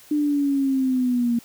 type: linear sweep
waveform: sine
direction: down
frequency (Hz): 300.2 to 233.1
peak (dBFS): -18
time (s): 0.11-1.39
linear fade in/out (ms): 5
effects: white hiss -49 dBFS RMS until 1.44 s